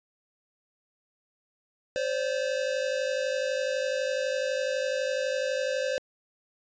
square tone pair together, 522 / 574 Hz, C5 / D5, -4 / -40 cents, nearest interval major second, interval 164 cents, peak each -29 / -32 dBFS, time 1.96-5.98 s, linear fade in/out 0 ms, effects resampled to 16000 Hz

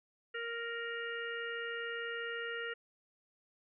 harmonic tone with a mistuned harmonic, 466.2 Hz, A#4, in tune, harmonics 1 / 3 / 4 / 5 / 6, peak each -42 / -42 / -42 / -54 / -47 dBFS, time 0.34-2.74 s, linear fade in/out 10 ms, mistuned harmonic 6, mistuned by +21 cents, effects none

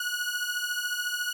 sawtooth beating tone pair, 1452 / 1466 Hz, F#6 / F#6, -33 / -16 cents, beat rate 14 Hz, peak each -28 dBFS, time 0-1.33 s, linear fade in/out 5 ms, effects none

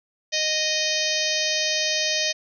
harmonic tone, 620 Hz, D#5, 6 cents flat, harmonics 1 / 3 / 4 / 5 / 6 / 7 / 8 / 9 / 10, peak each -30 / -30 / -30 / -30 / -30 / -30 / -30 / -30 / -30 dBFS, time 0.32-2.33 s, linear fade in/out 20 ms, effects none

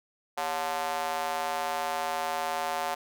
square tone with high-pass filter, 80.1 Hz, E2, 49 cents flat, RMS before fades -31 dBFS, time 0.37-2.95 s, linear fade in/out 10 ms, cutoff 760 Hz, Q 2.8, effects none

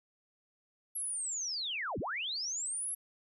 sine linear two-way sweep, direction down then up, 11360 to 55 to 11360 Hz, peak -34 dBFS, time 0.95-2.95 s, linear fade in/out 10 ms, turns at 1.99 s, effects none

